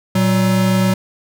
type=tone pair together; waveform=square; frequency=118.7 / 188.42 Hz; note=A#2 / F#3; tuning=+32 / +32 cents; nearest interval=minor sixth; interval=800 cents; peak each=-19 / -14 dBFS; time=0.15-0.94 s; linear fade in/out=5 ms; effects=none